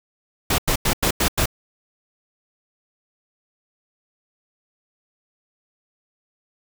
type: noise bursts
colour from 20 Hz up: pink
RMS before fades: -19 dBFS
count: 6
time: 0.5-1.458 s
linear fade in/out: 5 ms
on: 83 ms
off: 92 ms
effects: none